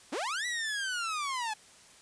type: linear two-way sweep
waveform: sawtooth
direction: up then down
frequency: 220 to 1975.5 to 835 Hz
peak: -28 dBFS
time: 0.12-1.54 s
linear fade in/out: 10 ms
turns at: 0.46 s
effects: white hiss -56 dBFS RMS until 2.01 s + resampled to 22050 Hz